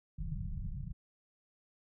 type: low-pass noise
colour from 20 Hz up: pink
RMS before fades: -39 dBFS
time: 0.18-0.93 s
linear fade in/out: 10 ms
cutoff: 190 Hz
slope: 96 dB/octave
effects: none